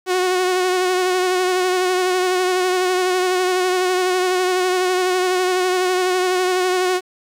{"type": "tone with vibrato", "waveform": "sawtooth", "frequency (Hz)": 366.8, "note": "F#4", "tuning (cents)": -15, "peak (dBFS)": -12, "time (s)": [0.06, 7.01], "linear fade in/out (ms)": 50, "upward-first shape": "sine", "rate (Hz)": 12, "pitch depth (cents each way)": 29, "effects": ["low-pass 10000 Hz 12 dB/octave", "8-bit"]}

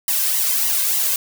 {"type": "noise with flanger", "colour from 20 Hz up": "blue", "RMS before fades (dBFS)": -19, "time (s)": [0.08, 1.16], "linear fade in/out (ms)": 2, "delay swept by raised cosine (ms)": [1, 1.95], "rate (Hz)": 3.4, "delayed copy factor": 0.8, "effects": []}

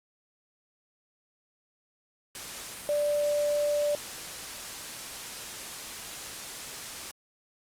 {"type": "tone in noise", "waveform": "sine", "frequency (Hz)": 587.3, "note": "D5", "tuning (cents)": 0, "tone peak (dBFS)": -24, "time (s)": [2.89, 3.95], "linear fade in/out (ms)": 0, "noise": "white", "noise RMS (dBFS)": -39, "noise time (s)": [2.35, 7.11], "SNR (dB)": 12, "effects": ["low-pass 11000 Hz 12 dB/octave", "Opus 48 kbps"]}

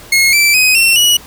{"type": "tone with pitch steps", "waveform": "sawtooth", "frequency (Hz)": [2163, 2332, 2514, 2710, 2921], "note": ["C#7", "D7", "D#7", "E7", "F#7"], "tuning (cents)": [-43, -13, 17, 47, -23], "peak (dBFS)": -4, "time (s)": [0.12, 1.17], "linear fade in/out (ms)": 5, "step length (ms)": 210, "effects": ["pink hiss -36 dBFS RMS until 1.26 s"]}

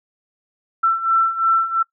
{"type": "beating tone pair", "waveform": "sine", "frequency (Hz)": [1338, 1340.9], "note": ["E6", "E6"], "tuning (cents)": [25, 29], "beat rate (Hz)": 2.9, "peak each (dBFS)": [-20, -16], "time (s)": [0.83, 1.83], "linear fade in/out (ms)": 10, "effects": ["noise-tail reverb RT60 0.1 s tail -20 dB re dry"]}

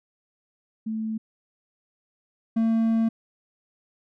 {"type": "tone pair in turn", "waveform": ["sine", "triangle"], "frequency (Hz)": [220, 225.7], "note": ["A3", "A3"], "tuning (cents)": [0, 44], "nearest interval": "unison", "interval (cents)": 44, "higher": "second", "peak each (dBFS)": [-26, -17], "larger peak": "second", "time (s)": [[0.86, 1.18], [2.56, 3.09]], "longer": "second", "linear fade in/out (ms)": 10, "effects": []}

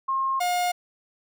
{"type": "tone pair in turn", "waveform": ["sine", "45% pulse"], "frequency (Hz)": [1070, 714.1], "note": ["C6", "F5"], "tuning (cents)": [38, 38], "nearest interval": "perfect fifth", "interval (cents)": 700, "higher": "first", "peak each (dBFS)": [-22, -22], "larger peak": "neither", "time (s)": [[0.08, 0.4], [0.4, 0.72]], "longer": "neither", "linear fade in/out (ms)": 10, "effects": []}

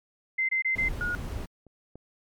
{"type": "tone bursts", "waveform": "sine", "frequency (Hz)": 2074, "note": "C7", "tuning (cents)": -16, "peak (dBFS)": -23, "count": 4, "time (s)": [0.38, 0.889], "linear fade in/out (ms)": 10, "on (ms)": 110, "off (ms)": 23}
{"type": "noise", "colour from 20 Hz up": "brown", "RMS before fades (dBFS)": -34, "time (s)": [0.75, 1.46], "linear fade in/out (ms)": 10}
{"type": "tone", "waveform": "sine", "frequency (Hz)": 1441, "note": "F#6", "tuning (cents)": -46, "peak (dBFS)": -27, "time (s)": [1.01, 1.15], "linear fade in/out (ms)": 0}
{"type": "clicks", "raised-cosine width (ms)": 2, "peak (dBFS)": [-39, -31], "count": 2, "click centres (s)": [1.667, 1.956]}
{"effects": ["MP3 96 kbps"]}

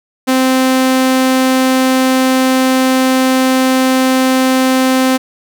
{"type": "tone", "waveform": "sawtooth", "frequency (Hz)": 260, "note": "C4", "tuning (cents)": -11, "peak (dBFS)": -5, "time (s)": [0.27, 5.18], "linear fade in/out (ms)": 20, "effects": []}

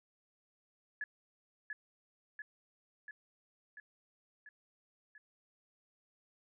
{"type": "tone with echo", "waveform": "sine", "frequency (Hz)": 1705, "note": "G#6", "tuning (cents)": 45, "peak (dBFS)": -36, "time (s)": [1.01, 1.04], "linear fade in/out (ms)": 2, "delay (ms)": 690, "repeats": 6, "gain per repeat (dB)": -3, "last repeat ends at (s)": 5.18, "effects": []}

